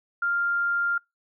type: tone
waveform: sine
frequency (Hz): 1396.9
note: F6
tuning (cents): 0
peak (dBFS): -22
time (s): 0.22-0.98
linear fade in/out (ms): 5
effects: noise-tail reverb RT60 0.2 s tail -26 dB re dry